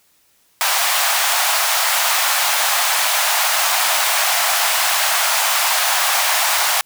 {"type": "high-pass noise", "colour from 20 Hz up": "pink", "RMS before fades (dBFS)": -17, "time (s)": [0.61, 6.81], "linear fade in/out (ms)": 0, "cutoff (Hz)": 670, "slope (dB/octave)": 48, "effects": ["white hiss -58 dBFS RMS until 6.85 s"]}